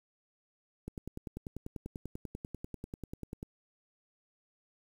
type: click train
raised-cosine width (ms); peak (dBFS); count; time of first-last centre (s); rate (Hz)
3; -27; 27; 0.88-3.429; 10.2
effects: 9-bit